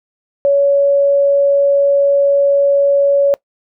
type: tone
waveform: sine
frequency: 562 Hz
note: C#5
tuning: 24 cents sharp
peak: -8 dBFS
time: 0.45-3.34 s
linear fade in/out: 0 ms
effects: noise-tail reverb RT60 0.1 s tail -22 dB re dry